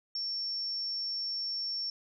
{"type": "tone", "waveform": "sine", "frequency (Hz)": 5450, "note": "F8", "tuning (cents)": -43, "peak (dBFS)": -32, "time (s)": [0.15, 1.9], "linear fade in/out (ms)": 2, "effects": []}